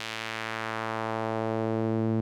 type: tone with band-pass filter sweep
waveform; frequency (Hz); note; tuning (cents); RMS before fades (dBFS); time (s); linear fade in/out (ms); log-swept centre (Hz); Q
sawtooth; 111.6; A2; +25; -30; 0-2.21; 5; 3200 to 250; 1.1
effects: none